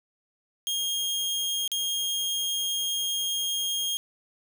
sawtooth tone with dropouts, 3241 Hz, G#7, 43 cents flat, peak -23 dBFS, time 0.67-3.97 s, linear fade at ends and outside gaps 0 ms, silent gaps 1.677-1.717 s, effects none

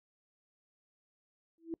sine tone with exponential growth, 329.6 Hz, E4, in tune, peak -31 dBFS, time 1.58-1.74 s, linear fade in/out 1 ms, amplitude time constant 33 ms, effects noise-tail reverb RT60 0.1 s tail -26 dB re dry

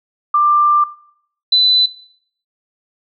sine tone pair in turn, 1186 / 4002 Hz, D6 / B7, +17 / +22 cents, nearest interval octave + major sixth, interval 2105 cents, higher second, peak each -9 / -8 dBFS, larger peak second, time 0.34-0.84 / 1.52-1.86 s, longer first, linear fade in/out 5 ms, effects noise-tail reverb RT60 0.6 s tail -17 dB re dry

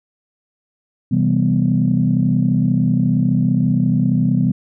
sine chord, C major seventh, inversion none, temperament equal with one note detuned, 129.91 / 164.81 / 196 / 246.9 Hz, C3 / E3 / G3 / B3, -12 / 0 / 0 / 0 cents, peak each -18 dBFS, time 1.11-4.52 s, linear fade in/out 10 ms, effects tanh soft clip ceiling -4 dBFS

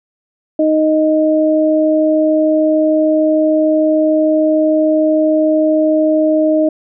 sine tone pair together, 311.1 / 622.2 Hz, D#4 / D#5, 0 / 0 cents, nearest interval octave, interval 1200 cents, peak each -12 dBFS, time 0.59-6.69 s, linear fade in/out 5 ms, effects none

